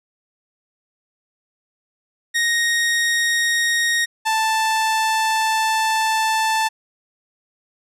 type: tone pair in turn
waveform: sawtooth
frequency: 1868 / 881.6 Hz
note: A#6 / A5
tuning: +3 / +3 cents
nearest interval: octave + minor second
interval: 1300 cents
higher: first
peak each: -13 dBFS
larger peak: neither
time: 2.34-4.06 / 4.25-6.69 s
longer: second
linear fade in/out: 20 ms
effects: low-pass 11000 Hz 12 dB/octave